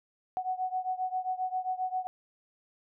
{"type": "beating tone pair", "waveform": "sine", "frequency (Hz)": [740, 747.5], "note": ["F#5", "F#5"], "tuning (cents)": [0, 17], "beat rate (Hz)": 7.5, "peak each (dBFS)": [-32, -34], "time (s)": [0.37, 2.07], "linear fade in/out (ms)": 0, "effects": []}